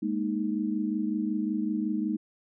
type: chord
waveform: sine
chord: Ab suspended second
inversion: none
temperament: equal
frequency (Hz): 207.7 / 233.1 / 311.1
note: Ab3 / Bb3 / Eb4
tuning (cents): 0 / 0 / 0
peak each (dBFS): -30 / -32 / -30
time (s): 0.02-2.17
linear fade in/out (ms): 10
effects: none